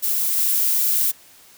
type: noise with level steps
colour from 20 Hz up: violet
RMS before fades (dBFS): -21 / -19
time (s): 0.02-1.12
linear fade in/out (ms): 20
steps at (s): 0.37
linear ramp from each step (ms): 5
effects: white hiss -49 dBFS RMS until 1.57 s